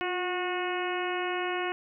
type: harmonic tone with a mistuned harmonic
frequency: 363.5 Hz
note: F#4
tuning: 31 cents flat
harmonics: 1 / 2 / 3 / 4 / 5 / 6 / 7 / 8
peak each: -32 / -35 / -37 / -38 / -39 / -40 / -40 / -41 dBFS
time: 0.01-1.72 s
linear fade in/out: 0 ms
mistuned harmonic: 1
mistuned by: -41 cents
effects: none